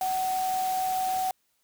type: tone in noise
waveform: sine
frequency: 750 Hz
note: F#5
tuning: 23 cents sharp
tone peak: -25 dBFS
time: 0.01-1.31 s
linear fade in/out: 2 ms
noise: white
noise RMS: -38 dBFS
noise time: 0.01-1.31 s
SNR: +10 dB
effects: white hiss -72 dBFS RMS until 1.63 s